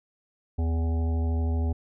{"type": "harmonic tone with a mistuned harmonic", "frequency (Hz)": 82.6, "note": "E2", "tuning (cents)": 4, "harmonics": [1, 3, 5, 7, 9, 10], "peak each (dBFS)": [-23, -34, -40, -45, -44, -48], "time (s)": [0.58, 1.73], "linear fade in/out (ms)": 10, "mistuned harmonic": 1, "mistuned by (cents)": -91, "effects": []}